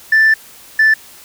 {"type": "tone pair in turn", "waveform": "sine", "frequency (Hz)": [1766, 1758], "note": ["A6", "A6"], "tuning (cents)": [6, -2], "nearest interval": "unison", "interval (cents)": 8, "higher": "first", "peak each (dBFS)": -5, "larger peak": "neither", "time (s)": [[0.12, 0.34], [0.79, 0.94]], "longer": "first", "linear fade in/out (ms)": 5, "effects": ["tanh soft clip ceiling -5 dBFS", "white hiss -40 dBFS RMS until 1.24 s"]}